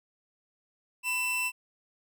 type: tone pair together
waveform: 45% pulse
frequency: 998 / 2672 Hz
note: B5 / E7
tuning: +18 / +23 cents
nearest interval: octave + perfect fourth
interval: 1705 cents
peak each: -38 / -28 dBFS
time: 1.03-1.52 s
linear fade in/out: 50 ms
effects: none